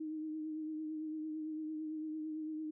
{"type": "tone with vibrato", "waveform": "sine", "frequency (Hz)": 311.1, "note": "D#4", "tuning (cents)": 0, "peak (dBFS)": -38, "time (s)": [0, 2.71], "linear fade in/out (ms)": 10, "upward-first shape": "triangle", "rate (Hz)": 8.9, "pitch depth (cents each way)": 34, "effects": []}